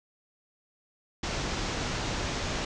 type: low-pass noise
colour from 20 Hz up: pink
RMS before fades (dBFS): -32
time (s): 1.23-2.65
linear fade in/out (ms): 5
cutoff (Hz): 7000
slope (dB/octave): 48
effects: none